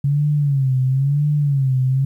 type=tone with vibrato; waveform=sine; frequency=138.59 Hz; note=C#3; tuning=in tune; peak=-14 dBFS; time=0.04-2.05 s; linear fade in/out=5 ms; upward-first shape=sine; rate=0.99 Hz; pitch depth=120 cents each way; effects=9-bit